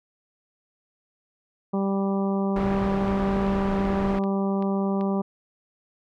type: harmonic tone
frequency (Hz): 196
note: G3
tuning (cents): 0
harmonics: 1 / 2 / 3 / 4 / 5 / 6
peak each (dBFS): -23 / -29 / -33 / -35 / -37 / -39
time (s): 1.73-5.22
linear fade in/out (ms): 10
type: low-pass noise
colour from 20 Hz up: pink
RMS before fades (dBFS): -31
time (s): 2.56-4.19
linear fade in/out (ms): 2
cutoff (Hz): 1700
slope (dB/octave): 12
type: click train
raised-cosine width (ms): 0.3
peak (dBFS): -27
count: 6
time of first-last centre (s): 3.08-5.011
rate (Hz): 2.59
effects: none